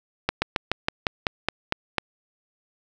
slowing click train, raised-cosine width 0.3 ms, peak -5 dBFS, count 10, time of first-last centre 0.29-1.983 s, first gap 130 ms, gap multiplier 1.09, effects none

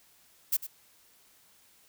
violet noise with echo, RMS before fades -26 dBFS, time 0.52-0.57 s, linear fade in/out 10 ms, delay 100 ms, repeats 1, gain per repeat -13 dB, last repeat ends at 0.67 s, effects white hiss -62 dBFS RMS until 1.88 s

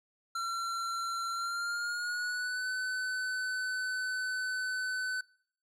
square tone with pitch glide, 1361 to 1510.1 Hz, F6 to F#6, -45 to +35 cents, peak -33 dBFS, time 0.35-5.21 s, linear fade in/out 5 ms, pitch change +180 cents, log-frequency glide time 1.31-2.68 s, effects noise-tail reverb RT60 0.6 s tail -23 dB re dry + low-pass 9000 Hz 12 dB/octave

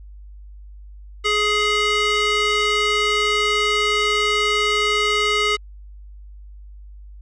square tone with band-pass filter, 419.4 Hz, G#4, 17 cents sharp, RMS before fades -19 dBFS, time 1.24-5.57 s, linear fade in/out 20 ms, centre 2500 Hz, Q 1.1, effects added 50 Hz sine -37 dBFS peak until 7.21 s + resampled to 22050 Hz

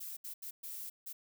violet noise bursts at uneven times, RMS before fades -44 dBFS, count 5, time 0-0.17 / 0.24-0.34 / 0.42-0.51 / 0.63-0.9 / 1.06-1.13 s, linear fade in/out 10 ms, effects none

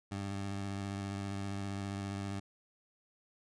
20% pulse tone with vibrato, 99 Hz, G2, 18 cents sharp, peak -32 dBFS, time 0.11-2.4 s, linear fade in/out 10 ms, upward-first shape square, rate 15 Hz, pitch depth 18 cents each way, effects resampled to 22050 Hz

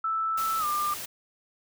sine tone with pitch glide, 1318.5 to 1195.2 Hz, E6 to D6, 0 to +30 cents, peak -25 dBFS, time 0.04-0.94 s, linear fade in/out 5 ms, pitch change -170 cents, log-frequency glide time 0.59-0.65 s
white noise, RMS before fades -37 dBFS, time 0.37-1.06 s, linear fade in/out 10 ms
effects none

